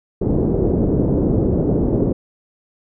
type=low-pass noise; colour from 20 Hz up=white; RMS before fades=-17 dBFS; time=0.21-2.13 s; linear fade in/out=10 ms; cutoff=420 Hz; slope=24 dB/octave; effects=none